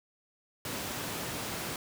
pink high-pass noise, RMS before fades -37 dBFS, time 0.65-1.76 s, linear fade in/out 2 ms, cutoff 110 Hz, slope 12 dB/octave, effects none

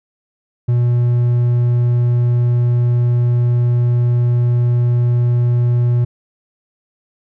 triangle tone, 120.9 Hz, B2, 36 cents flat, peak -9 dBFS, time 0.68-6.05 s, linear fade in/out 10 ms, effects none

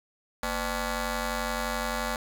10% pulse ring-modulated tone, 277.2 Hz, C#4, in tune, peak -17 dBFS, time 0.43-2.16 s, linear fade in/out 2 ms, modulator 323 Hz, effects none

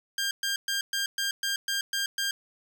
15% pulse tone bursts, 1599 Hz, G6, 34 cents sharp, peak -20 dBFS, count 9, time 0.18-2.31 s, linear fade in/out 2 ms, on 130 ms, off 120 ms, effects none

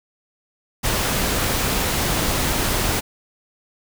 pink noise, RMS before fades -21 dBFS, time 0.83-3.01 s, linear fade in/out 20 ms, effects none

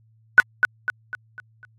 sine tone with echo, 1483 Hz, F#6, 4 cents sharp, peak -5 dBFS, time 0.38-0.4 s, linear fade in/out 0 ms, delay 250 ms, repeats 5, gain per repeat -7 dB, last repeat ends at 1.65 s, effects added 111 Hz sine -55 dBFS peak until 1.78 s + AAC 32 kbps

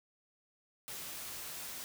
white noise, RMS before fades -44 dBFS, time 0.88-1.84 s, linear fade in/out 0 ms, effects none

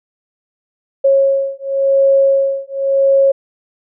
sine beating tone pair, 546 / 546.92 Hz, C#5 / C#5, -26 / -23 cents, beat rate 0.92 Hz, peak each -13 dBFS, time 1.04-3.32 s, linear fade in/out 10 ms, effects none

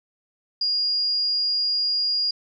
sine tone, 4846 Hz, D#8, 47 cents flat, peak -20 dBFS, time 0.61-2.31 s, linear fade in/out 5 ms, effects none

